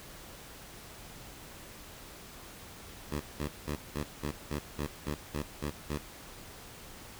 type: tone bursts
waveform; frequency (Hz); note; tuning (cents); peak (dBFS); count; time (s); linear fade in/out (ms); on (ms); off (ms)
10% pulse; 73.7; D2; +7; -24; 11; 3.11-5.988; 20; 98; 180
effects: pink hiss -49 dBFS RMS until 7.19 s